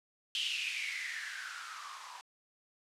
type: noise with band-pass filter sweep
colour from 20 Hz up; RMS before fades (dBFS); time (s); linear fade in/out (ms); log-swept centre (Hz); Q
violet; -39; 0.35-2.21; 0; 3100 to 920; 8.6
effects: low-pass 6000 Hz 12 dB/octave